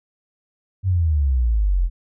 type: exponential sweep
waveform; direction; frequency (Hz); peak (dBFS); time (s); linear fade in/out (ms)
sine; down; 98 to 41; -15; 0.83-1.9; 50
effects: none